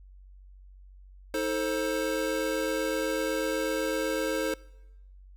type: chord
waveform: square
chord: A diminished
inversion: second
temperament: just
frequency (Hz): 316.8 / 440 / 528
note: Eb4 / A4 / C5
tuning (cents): +31 / 0 / +16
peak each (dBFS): -33 / -33 / -32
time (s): 1.34-4.54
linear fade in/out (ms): 2
effects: noise-tail reverb RT60 0.9 s tail -22 dB re dry + added 47 Hz sine -48 dBFS peak until 5.36 s